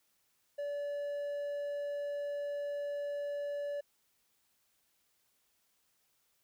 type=tone; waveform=triangle; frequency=576 Hz; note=D5; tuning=34 cents flat; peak=-33 dBFS; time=0.58-3.81 s; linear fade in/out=10 ms; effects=white hiss -75 dBFS RMS until 6.43 s